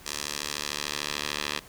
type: tone with band-pass filter sweep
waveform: 10% pulse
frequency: 73.42 Hz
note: D2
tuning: in tune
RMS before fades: -33 dBFS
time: 0.05-1.6 s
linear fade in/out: 20 ms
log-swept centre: 6300 to 3500 Hz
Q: 0.99
effects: pink hiss -50 dBFS RMS until 1.68 s